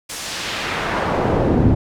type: noise with band-pass filter sweep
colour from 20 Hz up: brown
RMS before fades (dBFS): -19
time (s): 0.09-1.75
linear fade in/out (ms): 10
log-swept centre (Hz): 8800 to 220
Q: 0.88
effects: none